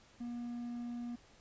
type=tone; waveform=triangle; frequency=239.3 Hz; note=A#3; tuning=46 cents sharp; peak=-37 dBFS; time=0.2-1.16 s; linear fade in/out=10 ms; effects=pink hiss -63 dBFS RMS until 1.4 s + resampled to 16000 Hz